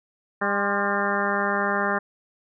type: harmonic tone with a mistuned harmonic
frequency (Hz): 200.8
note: G3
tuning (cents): +42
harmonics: 1 / 2 / 3 / 4 / 5 / 6 / 7 / 8 / 9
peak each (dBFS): -30 / -30 / -30 / -30 / -30 / -30 / -30 / -30 / -30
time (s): 0.41-1.99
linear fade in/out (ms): 10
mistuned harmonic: 5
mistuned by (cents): +73
effects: none